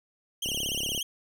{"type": "tone with vibrato", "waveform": "sawtooth", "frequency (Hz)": 2994, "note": "F#7", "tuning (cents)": 20, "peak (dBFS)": -26, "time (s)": [0.42, 1.03], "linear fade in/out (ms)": 5, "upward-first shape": "triangle", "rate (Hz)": 17, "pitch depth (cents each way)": 160}
{"type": "click train", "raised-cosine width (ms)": 2, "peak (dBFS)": -25, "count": 19, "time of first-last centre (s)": [0.46, 0.977], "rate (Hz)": 34.8}
{"effects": []}